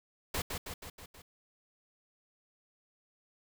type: noise with echo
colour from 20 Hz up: pink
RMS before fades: -34 dBFS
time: 0.34-0.42 s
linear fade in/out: 5 ms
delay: 160 ms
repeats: 5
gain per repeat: -4 dB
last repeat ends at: 1.22 s
effects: none